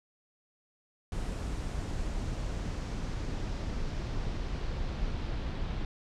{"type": "noise with low-pass filter sweep", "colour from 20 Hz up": "brown", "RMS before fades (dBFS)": -34, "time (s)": [1.12, 5.85], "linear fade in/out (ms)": 2, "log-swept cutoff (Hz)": [8700, 4000], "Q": 1.4, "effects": []}